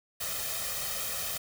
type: noise with comb filter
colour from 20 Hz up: white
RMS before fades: -34 dBFS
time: 0.2-1.38 s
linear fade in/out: 10 ms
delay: 1.6 ms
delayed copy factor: +0.7
effects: none